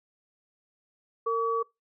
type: tone pair together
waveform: sine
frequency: 457.4 / 1139 Hz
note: A#4 / C#6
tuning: -33 / +47 cents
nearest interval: octave + major third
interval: 1580 cents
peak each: -27 dBFS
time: 1.26-1.63 s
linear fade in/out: 10 ms
effects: noise-tail reverb RT60 0.2 s tail -22 dB re dry